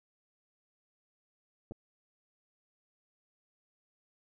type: clicks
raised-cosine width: 2 ms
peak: -30 dBFS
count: 2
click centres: 1.711 / 1.72 s
effects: none